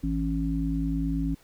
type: harmonic tone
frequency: 54.9 Hz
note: A1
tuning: 3 cents flat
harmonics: 1 / 3 / 5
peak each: -29 / -30 / -28 dBFS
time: 0.03-1.35 s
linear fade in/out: 10 ms
effects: pink hiss -59 dBFS RMS until 1.43 s